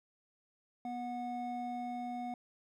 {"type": "tone pair together", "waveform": "triangle", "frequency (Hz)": [243.9, 730.9], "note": ["B3", "F#5"], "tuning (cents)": [-21, -21], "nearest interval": "octave + perfect fifth", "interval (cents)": 1900, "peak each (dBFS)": [-39, -37], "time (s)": [0.85, 2.34], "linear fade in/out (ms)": 2, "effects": []}